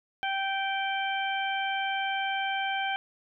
harmonic tone, 780 Hz, G5, 9 cents flat, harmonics 1 / 2 / 3 / 4, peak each -30 / -33 / -35 / -36 dBFS, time 0.23-2.96 s, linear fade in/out 0 ms, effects none

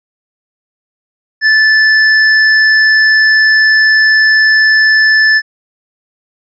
sine tone with hard clipping, 1748 Hz, A6, 12 cents flat, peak -7 dBFS, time 1.41-5.42 s, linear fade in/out 50 ms, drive 12 dB, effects resampled to 16000 Hz

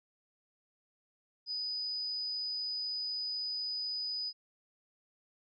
sine tone, 4978 Hz, D#8, in tune, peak -34 dBFS, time 1.46-4.33 s, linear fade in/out 50 ms, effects none

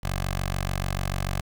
10% pulse tone with notch filter, 46.86 Hz, F#1, 23 cents sharp, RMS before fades -28 dBFS, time 0.03-1.41 s, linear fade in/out 10 ms, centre 270 Hz, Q 0.66, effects 8-bit

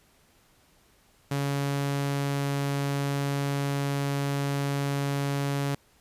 sawtooth tone, 140.6 Hz, C#3, 25 cents sharp, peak -22 dBFS, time 1.31-5.75 s, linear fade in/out 5 ms, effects pink hiss -62 dBFS RMS until 6 s + resampled to 32000 Hz

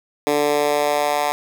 10% pulse tone with high-pass filter sweep, 146.83 Hz, D3, in tune, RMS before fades -19 dBFS, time 0.27-1.32 s, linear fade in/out 0 ms, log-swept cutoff 360 to 790 Hz, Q 1.9, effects none

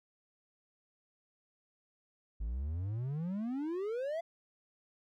triangle exponential sweep, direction up, 50.5 to 687 Hz, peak -32 dBFS, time 2.4-4.21 s, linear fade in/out 10 ms, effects none

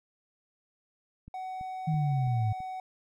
click train, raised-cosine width 5 ms, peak -34 dBFS, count 5, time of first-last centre 1.28-2.605 s, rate 3.02 Hz
triangle tone, 749 Hz, F#5, 21 cents sharp, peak -33 dBFS, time 1.34-2.8 s, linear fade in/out 2 ms
sine linear sweep, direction down, 160.4 to 103.83 Hz, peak -25 dBFS, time 1.87-2.53 s, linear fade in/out 10 ms
effects none

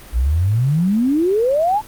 sine exponential sweep, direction up, 55 to 896 Hz, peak -13 dBFS, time 0.12-1.82 s, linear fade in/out 50 ms, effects pink hiss -40 dBFS RMS until 1.87 s + Opus 32 kbps

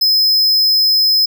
square tone, 5100 Hz, D#8, 42 cents sharp, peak -10 dBFS, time 0.01-1.26 s, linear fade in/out 10 ms, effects none

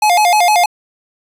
square tone with vibrato, 774 Hz, G5, 22 cents flat, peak -9 dBFS, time 0.02-0.66 s, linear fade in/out 5 ms, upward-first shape square, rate 6.5 Hz, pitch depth 160 cents each way, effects resampled to 32000 Hz

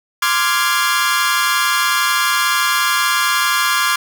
sawtooth chord, D half-diminished seventh, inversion third, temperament equal with one note detuned, 1043.5 / 1174.7 / 1396.9 / 1661.2 Hz, C6 / D6 / F6 / Ab6, -5 / 0 / 0 / 0 cents, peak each -16 dBFS, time 0.22-3.96 s, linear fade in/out 5 ms, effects none

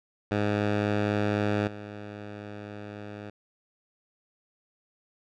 10% pulse tone with level steps, 103.83 Hz, G#2, in tune, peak -16 / -30 dBFS, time 0.31-3.3 s, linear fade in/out 5 ms, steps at 1.67 s, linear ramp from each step 10 ms, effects low-pass 3000 Hz 12 dB/octave

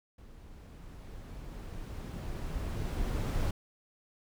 brown noise with level ramp, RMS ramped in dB -52 to -30 dBFS, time 0.18-3.51 s, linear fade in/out 5 ms, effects none

